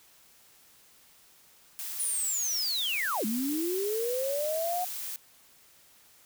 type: noise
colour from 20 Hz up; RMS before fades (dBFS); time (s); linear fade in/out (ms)
blue; -37; 1.79-5.16; 0
type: linear two-way sweep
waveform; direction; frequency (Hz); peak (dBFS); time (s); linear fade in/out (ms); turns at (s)
sine; down then up; 9910 to 207.7 to 734; -28; 1.99-4.85; 10; 3.25
effects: white hiss -59 dBFS RMS until 6.25 s